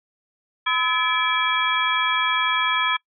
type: tone cluster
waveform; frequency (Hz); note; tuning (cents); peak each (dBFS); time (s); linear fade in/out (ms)
sine; 1011 / 1289 / 1715 / 2326 / 3305; B5 / E6 / A6 / D7 / G#7; +40 / -39 / -45 / -17 / -9; -25; 0.66-2.97; 10
effects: noise-tail reverb RT60 0.1 s tail -25 dB re dry

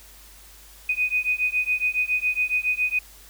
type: beating tone pair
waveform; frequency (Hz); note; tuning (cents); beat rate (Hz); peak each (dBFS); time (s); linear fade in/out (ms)
sine; 2489 / 2496.2; D#7 / D#7; 0 / +5; 7.2; -24; 0.89-2.99; 5
effects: added 50 Hz sine -50 dBFS peak until 3.29 s + white hiss -49 dBFS RMS until 3.29 s

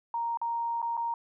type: tone with dropouts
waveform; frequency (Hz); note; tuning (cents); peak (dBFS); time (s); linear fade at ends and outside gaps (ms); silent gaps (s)
sine; 932.3; A#5; 0; -28; 0.14-1.14; 2; 0.373-0.415 / 0.818-0.826 / 0.969-0.975
effects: none

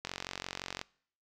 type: click train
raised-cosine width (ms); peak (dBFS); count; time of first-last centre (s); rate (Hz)
0.2; -19; 36; 0.05-0.814; 45.8
effects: noise-tail reverb RT60 0.6 s tail -24 dB re dry

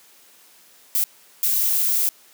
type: noise bursts at uneven times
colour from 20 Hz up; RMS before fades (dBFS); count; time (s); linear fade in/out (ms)
violet; -20; 2; 0.95-1.04 / 1.43-2.09; 0
effects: white hiss -52 dBFS RMS until 2.33 s + high-pass 200 Hz 12 dB/octave

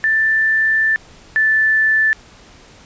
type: tone pair in turn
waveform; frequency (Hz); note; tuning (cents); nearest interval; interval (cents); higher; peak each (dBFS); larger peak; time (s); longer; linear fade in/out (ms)
sine; 1769 / 1756.8; A6 / A6; +9 / -3; unison; 12; first; -12 / -11; second; 0.04-0.96 / 1.36-2.13; first; 0
effects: pink hiss -44 dBFS RMS until 2.85 s + resampled to 16000 Hz

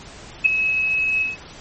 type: tone with ADSR envelope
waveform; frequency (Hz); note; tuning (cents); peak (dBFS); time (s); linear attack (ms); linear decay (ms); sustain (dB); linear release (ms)
sine; 2571; E7; -44; -7; 0.44-1.37; 20; 5; -10; 150
effects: pink hiss -40 dBFS RMS until 1.6 s + MP3 32 kbps

